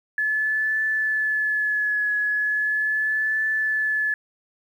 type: tone with vibrato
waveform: sine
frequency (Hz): 1718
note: A6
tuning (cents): -42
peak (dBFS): -20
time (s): 0.18-4.14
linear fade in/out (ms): 2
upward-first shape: triangle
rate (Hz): 0.38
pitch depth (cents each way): 31
effects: 9-bit